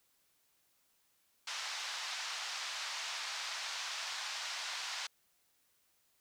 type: band-pass noise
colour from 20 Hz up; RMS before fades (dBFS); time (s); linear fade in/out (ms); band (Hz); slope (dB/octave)
white; -41; 1.47-5.07; 5; 770 to 5700; 24
effects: white hiss -74 dBFS RMS until 6.2 s